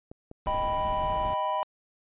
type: clicks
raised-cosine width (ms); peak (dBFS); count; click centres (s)
2; -29; 3; 0.115 / 0.314 / 0.547
type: noise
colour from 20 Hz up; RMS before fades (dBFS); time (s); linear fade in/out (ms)
brown; -36; 0.46-1.34; 0
type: chord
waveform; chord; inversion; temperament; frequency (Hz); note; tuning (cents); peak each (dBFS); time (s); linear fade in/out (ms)
triangle; Eb augmented; none; equal; 622.3 / 784 / 987.8; Eb5 / G5 / B5; 0 / 0 / 0; -30 / -31 / -26; 0.47-1.63; 0
effects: resampled to 8000 Hz